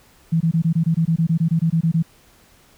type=tone bursts; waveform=sine; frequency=164.1 Hz; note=E3; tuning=8 cents flat; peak=-14 dBFS; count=16; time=0.32-2.026 s; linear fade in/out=10 ms; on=86 ms; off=22 ms; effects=pink hiss -53 dBFS RMS until 2.77 s